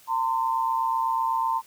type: tone pair together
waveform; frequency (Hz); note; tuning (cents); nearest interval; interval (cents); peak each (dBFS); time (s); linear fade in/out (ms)
sine; 908 / 1036; A#5 / C6; -46 / -17; major second; 229; -24 / -26; 0.07-1.62; 50
effects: white hiss -54 dBFS RMS until 1.66 s